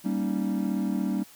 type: chord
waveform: triangle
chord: Eb dominant seventh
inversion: first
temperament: equal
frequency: 196 / 233.1 / 277.2 / 311.1 Hz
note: G3 / Bb3 / Db4 / Eb4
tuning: 0 / 0 / 0 / 0 cents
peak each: -26 / -29 / -30 / -31 dBFS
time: 0.04-1.24 s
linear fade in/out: 20 ms
effects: white hiss -52 dBFS RMS until 1.35 s